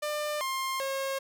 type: tone with pitch steps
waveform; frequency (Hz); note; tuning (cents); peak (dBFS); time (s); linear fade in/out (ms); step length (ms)
sawtooth; 598 / 1060 / 541; D5 / C6 / C#5; +31 / +22 / -42; -26; 0.02-1.19; 10; 390
effects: none